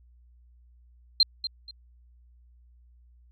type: tone with echo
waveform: sine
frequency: 4163 Hz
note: C8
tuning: 10 cents flat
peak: -15 dBFS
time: 1.2-1.23 s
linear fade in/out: 2 ms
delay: 240 ms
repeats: 2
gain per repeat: -12 dB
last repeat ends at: 1.71 s
effects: added 60 Hz sine -54 dBFS peak until 3.31 s